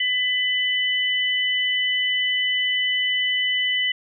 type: tone pair together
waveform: sine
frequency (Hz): 2000 / 2997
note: B6 / F#7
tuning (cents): +21 / +22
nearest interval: perfect fifth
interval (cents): 701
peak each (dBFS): -22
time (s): 0-3.92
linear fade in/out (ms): 5
effects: none